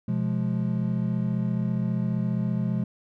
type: chord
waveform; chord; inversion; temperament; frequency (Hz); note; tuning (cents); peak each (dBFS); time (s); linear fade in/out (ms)
triangle; F diminished; second; just; 125.72 / 174.61 / 209.5; Cb3 / F3 / Ab3; +31 / 0 / +15; -26; 0.08-2.84; 5
effects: none